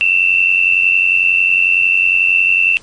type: tone pair together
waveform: sine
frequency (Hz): 2637 / 2728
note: E7 / F7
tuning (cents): 0 / -41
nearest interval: minor second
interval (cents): 59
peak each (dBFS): -12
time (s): 0.01-2.77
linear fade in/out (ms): 0
effects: pink hiss -43 dBFS RMS until 2.82 s + MP3 48 kbps